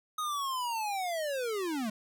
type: linear sweep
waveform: square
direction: down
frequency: 1259 to 204.7 Hz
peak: -32 dBFS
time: 0.18-1.9 s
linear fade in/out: 5 ms
effects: none